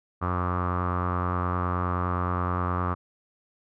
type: tone with low-pass filter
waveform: sawtooth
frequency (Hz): 89.6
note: F2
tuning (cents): +45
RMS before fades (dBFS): -27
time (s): 0.21-2.95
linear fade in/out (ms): 20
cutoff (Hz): 1200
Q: 7.5
effects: none